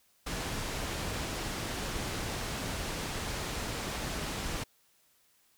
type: low-pass noise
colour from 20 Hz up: pink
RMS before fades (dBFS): -36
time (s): 0.26-4.64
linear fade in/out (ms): 10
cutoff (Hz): 8800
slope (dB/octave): 12
effects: white hiss -68 dBFS RMS until 5.57 s